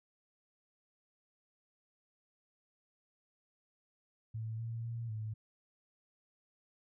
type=tone with pitch steps; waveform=sine; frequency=111.4 / 114.8 / 116.2 / 108.8 Hz; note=A2 / A#2 / A#2 / A2; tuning=+22 / -26 / -5 / -19 cents; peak=-37 dBFS; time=4.34-5.34 s; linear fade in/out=10 ms; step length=250 ms; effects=none